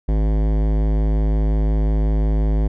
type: tone with hard clipping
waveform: sine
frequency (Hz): 52.8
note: G#1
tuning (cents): +29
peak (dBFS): -17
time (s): 0.08-2.68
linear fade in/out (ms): 10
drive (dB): 18
effects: none